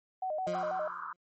sine tone with vibrato, 680 Hz, F5, 46 cents flat, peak -31 dBFS, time 0.22-0.88 s, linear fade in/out 5 ms, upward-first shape square, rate 6.1 Hz, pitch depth 170 cents each way
20% pulse tone with exponential decay, 177.6 Hz, F3, 29 cents sharp, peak -30 dBFS, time 0.47-1.16 s, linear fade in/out 2 ms, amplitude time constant 150 ms
pink band-pass noise, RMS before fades -41 dBFS, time 0.53-1.13 s, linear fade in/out 5 ms, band 980 to 1500 Hz, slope 96 dB/octave
effects MP3 32 kbps

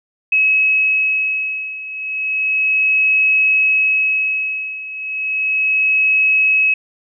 sine beating tone pair, 2566 / 2566.33 Hz, E7 / E7, -47 / -47 cents, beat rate 0.33 Hz, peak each -18 / -15 dBFS, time 0.32-6.74 s, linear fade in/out 5 ms, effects none

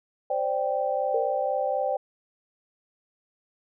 sine chord, C suspended second, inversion none, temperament equal, 523.3 / 587.3 / 784 Hz, C5 / D5 / G5, 0 / 0 / 0 cents, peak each -28 dBFS, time 0.3-1.97 s, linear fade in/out 5 ms
sine tone with exponential decay, 466.2 Hz, A#4, in tune, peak -22 dBFS, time 1.14-1.59 s, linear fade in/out 5 ms, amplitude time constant 96 ms
effects none

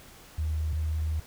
sine tone pair in turn, 77.78 / 78.11 Hz, D#2 / D#2, 0 / +7 cents, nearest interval unison, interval 7 cents, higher second, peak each -26 dBFS, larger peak neither, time 0.38-0.73 / 0.73-1.2 s, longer second, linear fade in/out 5 ms, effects pink hiss -51 dBFS RMS until 1.26 s

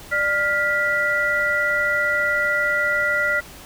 sine tone cluster, 595 / 1407 / 1964 Hz, D5 / F6 / B6, +22 / +12 / -10 cents, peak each -26 / -21 / -21 dBFS, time 0.11-3.41 s, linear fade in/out 20 ms, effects pink hiss -41 dBFS RMS until 3.65 s

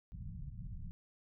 pink low-pass noise, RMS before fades -45 dBFS, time 0.12-0.91 s, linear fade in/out 0 ms, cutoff 190 Hz, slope 48 dB/octave, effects none

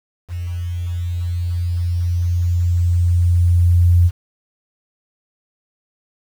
sine tone with level ramp, 87.31 Hz, F2, in tune, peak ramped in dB -22 to -8 dBFS, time 0.28-4.11 s, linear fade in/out 50 ms, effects 7-bit

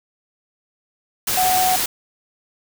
sine tone in noise, 740 Hz, F#5, in tune, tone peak -16 dBFS, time 1.37-1.76 s, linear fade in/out 5 ms, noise white, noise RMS -21 dBFS, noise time 1.27-1.86 s, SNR +2 dB, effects none

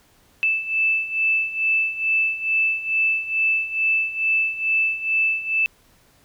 sine beating tone pair, 2634 / 2636.3 Hz, E7 / E7, -2 / 0 cents, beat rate 2.3 Hz, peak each -24 / -20 dBFS, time 0.43-5.66 s, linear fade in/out 0 ms, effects pink hiss -57 dBFS RMS until 6.24 s

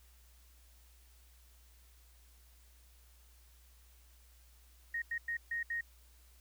sine tone bursts at uneven times, 1865 Hz, A#6, in tune, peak -34 dBFS, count 5, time 4.94-5.02 / 5.11-5.18 / 5.28-5.37 / 5.51-5.63 / 5.7-5.81 s, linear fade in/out 5 ms, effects added 60 Hz sine -60 dBFS peak until 6.4 s + white hiss -67 dBFS RMS until 6.4 s

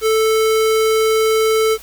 square tone, 440 Hz, A4, in tune, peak -13 dBFS, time 0.01-1.78 s, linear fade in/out 50 ms, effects added 50 Hz sine -43 dBFS peak until 1.82 s + white hiss -40 dBFS RMS until 1.82 s

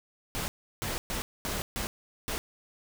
pink noise bursts at uneven times, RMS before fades -33 dBFS, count 6, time 0.35-0.48 / 0.82-0.98 / 1.1-1.22 / 1.45-1.62 / 1.76-1.87 / 2.28-2.38 s, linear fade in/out 0 ms, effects none

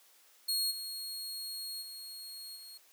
sawtooth tone with level steps, 4297 Hz, C8, 45 cents sharp, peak -27 / -36 / -41 / -45 dBFS, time 0.48-2.78 s, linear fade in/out 10 ms, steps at 0.7 / 1.81 / 2.55 s, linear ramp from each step 20 ms, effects white hiss -63 dBFS RMS until 2.92 s + high-pass 400 Hz 12 dB/octave

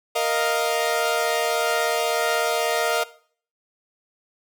sawtooth chord, Bb suspended fourth, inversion none, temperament equal, 466.2 / 622.3 / 698.5 Hz, Bb4 / Eb5 / F5, 0 / 0 / 0 cents, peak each -21 dBFS, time 0.15-3.04 s, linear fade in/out 10 ms, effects noise-tail reverb RT60 0.5 s tail -18 dB re dry

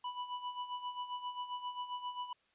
square tone with tremolo, 987.8 Hz, B5, in tune, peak -37 dBFS, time 0.04-2.33 s, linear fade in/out 5 ms, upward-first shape sine, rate 7.5 Hz, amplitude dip 70%, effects white hiss -73 dBFS RMS until 2.54 s + resampled to 8000 Hz

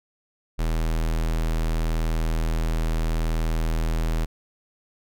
square tone, 40.37 Hz, E1, 35 cents flat, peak -22 dBFS, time 0.58-4.26 s, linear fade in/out 20 ms, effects none

